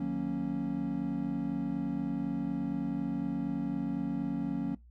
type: chord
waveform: triangle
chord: D# minor seventh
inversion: none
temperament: equal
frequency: 155.56 / 185 / 233.1 / 277.2 Hz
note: D#3 / F#3 / A#3 / C#4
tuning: 0 / 0 / 0 / 0 cents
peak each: -38 / -34 / -34 / -32 dBFS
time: 0-4.75 s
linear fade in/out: 5 ms
effects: noise-tail reverb RT60 0.2 s tail -21 dB re dry + added 60 Hz sine -53 dBFS peak until 4.9 s